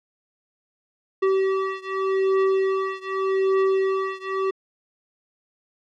square beating tone pair, 383.9 / 384.74 Hz, G4 / G4, -36 / -32 cents, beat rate 0.84 Hz, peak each -23 / -24 dBFS, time 1.22-4.51 s, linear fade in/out 10 ms, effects low-pass 2000 Hz 12 dB/octave

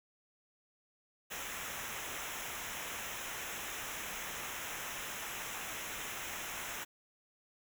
pink noise with comb filter, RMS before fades -42 dBFS, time 1.3-6.85 s, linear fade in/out 20 ms, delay 0.22 ms, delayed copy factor -0.8, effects none

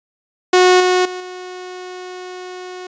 sawtooth tone with level steps, 365.1 Hz, F#4, 23 cents flat, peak -4 / -8 / -21 / -25 dBFS, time 0.53-2.87 s, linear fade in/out 5 ms, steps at 0.8 / 1.05 / 1.2 s, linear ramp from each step 5 ms, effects resampled to 16000 Hz

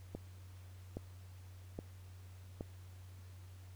click train, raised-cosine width 2 ms, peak -28 dBFS, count 4, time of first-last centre 0.15-2.609 s, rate 1.22 Hz, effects added 92 Hz sine -51 dBFS peak until 3.75 s + pink hiss -65 dBFS RMS until 3.75 s

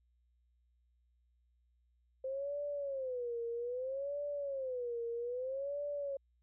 sine tone with vibrato, 520 Hz, C5, 11 cents flat, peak -36 dBFS, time 2.24-6.17 s, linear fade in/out 5 ms, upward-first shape sine, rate 0.62 Hz, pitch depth 190 cents each way, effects added 60 Hz sine -70 dBFS peak until 6.42 s

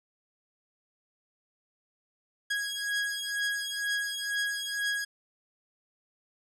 sawtooth beating tone pair, 1651 / 1653.1 Hz, G#6 / G#6, -11 / -8 cents, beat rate 2.1 Hz, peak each -29 dBFS, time 2.5-5.05 s, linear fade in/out 10 ms, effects low-pass 11000 Hz 12 dB/octave

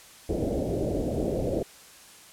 white low-pass noise, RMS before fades -28 dBFS, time 0.29-1.63 s, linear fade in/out 5 ms, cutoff 610 Hz, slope 48 dB/octave, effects white hiss -50 dBFS RMS until 2.32 s + low-pass 11000 Hz 12 dB/octave

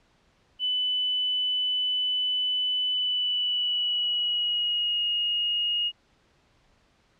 sine tone with pitch glide, 3000 to 2868 Hz, F#7 to F7, +23 to +45 cents, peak -23 dBFS, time 0.59-5.92 s, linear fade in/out 50 ms, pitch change -78 cents, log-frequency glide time 2.88-5.04 s, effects pink hiss -64 dBFS RMS until 7.19 s + low-pass 5000 Hz 12 dB/octave

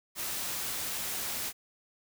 white noise, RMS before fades -35 dBFS, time 0.15-1.53 s, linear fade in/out 50 ms, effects none

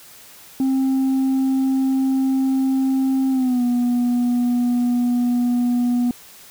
sine tone with pitch glide, 265.4 to 243.4 Hz, C4 to B3, +25 to -25 cents, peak -13 dBFS, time 0.6-6.11 s, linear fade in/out 2 ms, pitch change -150 cents, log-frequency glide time 3.3-3.63 s, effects tanh soft clip ceiling -15 dBFS + white hiss -44 dBFS RMS until 6.5 s

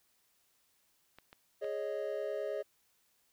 clicks, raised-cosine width 0.3 ms, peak -36 dBFS, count 3, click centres 1.186 / 1.329 / 1.644 s
triangle chord, Ab suspended fourth, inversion none, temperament just, 415.3 / 553.7 / 623 Hz, Ab4 / Db5 / Eb5, 0 / -2 / +2 cents, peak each -37 dBFS, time 1.61-2.63 s, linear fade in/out 20 ms
effects white hiss -73 dBFS RMS until 3.32 s

